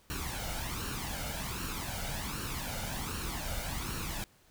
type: noise with flanger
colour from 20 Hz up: pink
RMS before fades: -37 dBFS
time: 0.1-4.24 s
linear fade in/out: 0 ms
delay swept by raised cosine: 0.71 to 1.39 ms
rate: 1.3 Hz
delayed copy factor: +0.6
effects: pink hiss -64 dBFS RMS until 4.5 s